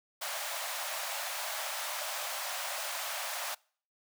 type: high-pass noise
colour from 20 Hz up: pink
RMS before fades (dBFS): -37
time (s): 0.21-3.55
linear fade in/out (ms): 10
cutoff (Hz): 560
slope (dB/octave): 96
effects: noise-tail reverb RT60 0.5 s tail -26 dB re dry